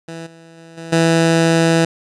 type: tone with level steps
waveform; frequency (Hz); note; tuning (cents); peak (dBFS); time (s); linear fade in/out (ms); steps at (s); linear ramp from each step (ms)
15% pulse; 164.81; E3; 0; -22 / -34 / -32 / -23 / -5; 0.08-1.85; 5; 0.26 / 0.57 / 0.77 / 0.92; 10
effects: resampled to 22050 Hz